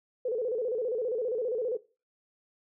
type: tone with vibrato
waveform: sine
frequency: 469.6 Hz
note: A#4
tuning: 13 cents sharp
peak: -27 dBFS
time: 0.25-1.77 s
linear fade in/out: 5 ms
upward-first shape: square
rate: 15 Hz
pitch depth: 120 cents each way
effects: noise-tail reverb RT60 0.3 s tail -17 dB re dry